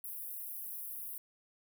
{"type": "high-pass noise", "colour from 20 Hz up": "pink", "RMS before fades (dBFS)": -43, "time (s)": [0.04, 1.18], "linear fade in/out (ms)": 2, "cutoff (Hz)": 11000, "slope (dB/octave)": 48, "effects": []}